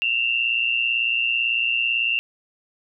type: tone pair together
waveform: sine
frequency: 2661 / 2779 Hz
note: E7 / F7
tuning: +16 / -9 cents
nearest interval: minor second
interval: 75 cents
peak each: -23 / -21 dBFS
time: 0.02-2.19 s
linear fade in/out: 0 ms
effects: none